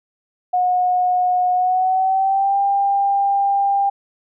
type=tone with pitch glide; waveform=sine; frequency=726 to 796.3 Hz; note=F#5 to G5; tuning=-33 to +27 cents; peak=-14 dBFS; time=0.53-3.9 s; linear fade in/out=10 ms; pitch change=+160 cents; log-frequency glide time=1.53-2.59 s; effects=none